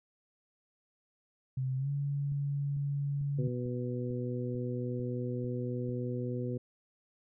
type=tone with pitch glide; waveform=sine; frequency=130.7 to 141.71 Hz; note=C3 to C#3; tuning=-1 to +39 cents; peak=-30 dBFS; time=1.57-3.48 s; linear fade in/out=5 ms; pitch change=+140 cents; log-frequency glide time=1.77-1.89 s
type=click train; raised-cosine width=5 ms; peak=-37 dBFS; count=9; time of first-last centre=2.32-5.891 s; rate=2.24 Hz
type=harmonic tone; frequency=123.47 Hz; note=B2; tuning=in tune; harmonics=1 / 2 / 3 / 4; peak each=-35 / -38 / -40 / -41 dBFS; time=3.38-6.58 s; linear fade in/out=10 ms
effects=none